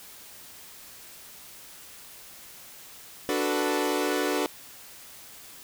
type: chord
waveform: sawtooth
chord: B minor seventh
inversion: first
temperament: equal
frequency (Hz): 293.7 / 370 / 440 / 493.9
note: D4 / F#4 / A4 / B4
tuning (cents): 0 / 0 / 0 / 0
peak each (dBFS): -25 / -26 / -27 / -28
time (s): 3.29-4.46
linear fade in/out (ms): 0
effects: white hiss -47 dBFS RMS until 5.63 s